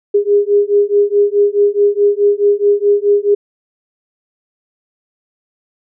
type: beating tone pair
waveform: sine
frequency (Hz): 406.2 / 410.9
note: G#4 / G#4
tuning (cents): -38 / -18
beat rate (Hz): 4.7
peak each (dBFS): -12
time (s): 0.14-3.35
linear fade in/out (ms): 10
effects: none